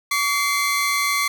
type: tone pair together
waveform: sawtooth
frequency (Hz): 1139.4 / 2086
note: C#6 / C7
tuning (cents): +47 / -6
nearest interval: minor seventh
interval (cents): 1047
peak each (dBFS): -18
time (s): 0.11-1.28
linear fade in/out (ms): 5
effects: 9-bit